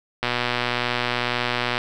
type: click train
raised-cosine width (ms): 0.3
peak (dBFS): -6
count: 190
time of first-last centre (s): 0.23-1.779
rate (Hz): 122
effects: none